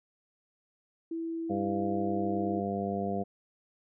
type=tone with pitch glide; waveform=sine; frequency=329.6 to 326.2 Hz; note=E4 to E4; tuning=0 to -18 cents; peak=-32 dBFS; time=1.11-2.6 s; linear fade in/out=5 ms; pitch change=-18 cents; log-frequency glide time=2.1-2.42 s
type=harmonic tone; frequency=99.2 Hz; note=G2; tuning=21 cents sharp; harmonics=1 / 2 / 3 / 4 / 5 / 6 / 7; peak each=-42 / -33 / -42 / -37 / -38 / -45 / -35 dBFS; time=1.49-3.24 s; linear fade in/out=20 ms
effects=none